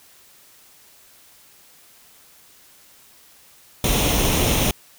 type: noise with comb filter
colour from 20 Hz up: pink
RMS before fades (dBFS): -19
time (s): 3.84-4.71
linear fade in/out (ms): 2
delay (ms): 0.32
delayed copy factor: +0.55
effects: white hiss -51 dBFS RMS until 4.98 s